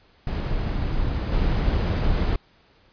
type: noise with level steps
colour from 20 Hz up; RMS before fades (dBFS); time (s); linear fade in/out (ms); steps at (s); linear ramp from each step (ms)
brown; -25 / -21; 0.27-2.36; 2; 1.32; 2
effects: pink hiss -58 dBFS RMS until 2.92 s + resampled to 11025 Hz